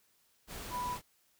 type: tone in noise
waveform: sine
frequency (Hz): 987.8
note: B5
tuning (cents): 0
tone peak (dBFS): -34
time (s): 0.7-0.98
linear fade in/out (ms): 50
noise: pink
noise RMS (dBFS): -44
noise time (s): 0.47-1.02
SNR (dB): +7
effects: white hiss -71 dBFS RMS until 1.39 s